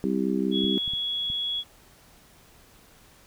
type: harmonic tone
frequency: 65.41 Hz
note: C2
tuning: in tune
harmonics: 3 / 4 / 5 / 6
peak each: -27 / -28 / -29 / -30 dBFS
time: 0.04-0.78 s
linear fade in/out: 0 ms
type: tone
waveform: sine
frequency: 3355 Hz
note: G#7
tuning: 17 cents sharp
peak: -26 dBFS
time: 0.51-1.64 s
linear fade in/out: 50 ms
type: clicks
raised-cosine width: 5 ms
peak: -28 dBFS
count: 4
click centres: 0.643 / 0.878 / 0.936 / 1.301 s
effects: pink hiss -55 dBFS RMS until 3.26 s